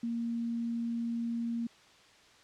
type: tone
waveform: sine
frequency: 233.1 Hz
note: A#3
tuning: in tune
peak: -31 dBFS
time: 0.03-1.67 s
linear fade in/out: 5 ms
effects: white hiss -59 dBFS RMS until 2.43 s + low-pass 5000 Hz 12 dB/octave